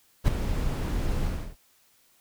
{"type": "noise with ADSR envelope", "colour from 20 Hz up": "brown", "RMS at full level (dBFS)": -17, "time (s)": [0.24, 1.56], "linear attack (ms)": 40, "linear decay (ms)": 4, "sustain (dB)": -10, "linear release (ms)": 320, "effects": ["white hiss -63 dBFS RMS until 2.2 s"]}